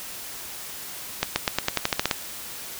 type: accelerating click train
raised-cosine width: 0.2 ms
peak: -3 dBFS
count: 11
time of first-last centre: 1.23-2.112 s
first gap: 130 ms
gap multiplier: 0.91
effects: white hiss -37 dBFS RMS until 2.79 s